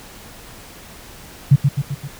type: tone with echo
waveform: sine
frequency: 139.5 Hz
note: C#3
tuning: 11 cents sharp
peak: -5 dBFS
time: 1.51-1.56 s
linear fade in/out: 10 ms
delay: 130 ms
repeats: 4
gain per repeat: -5 dB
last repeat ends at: 2.08 s
effects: pink hiss -40 dBFS RMS until 2.19 s